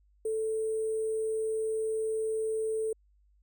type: tone with sample-and-hold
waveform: sine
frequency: 440 Hz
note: A4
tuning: in tune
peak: -28 dBFS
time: 0.25-2.93 s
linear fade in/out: 5 ms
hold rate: 8820 Hz
effects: added 50 Hz sine -62 dBFS peak until 3.42 s